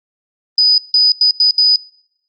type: tone bursts at uneven times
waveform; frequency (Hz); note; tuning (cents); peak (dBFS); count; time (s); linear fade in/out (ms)
sine; 4978; D#8; 0; -7; 5; 0.58-0.78 / 0.94-1.12 / 1.21-1.31 / 1.4-1.51 / 1.58-1.76; 2
effects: noise-tail reverb RT60 0.8 s tail -25 dB re dry + Opus 32 kbps